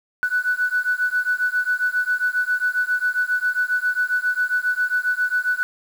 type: beating tone pair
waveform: sine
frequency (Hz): 1482 / 1489.4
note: F#6 / F#6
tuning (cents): +2 / +11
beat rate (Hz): 7.4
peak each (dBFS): -21 / -21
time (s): 0.23-5.63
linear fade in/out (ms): 0
effects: tanh soft clip ceiling -11 dBFS + 7-bit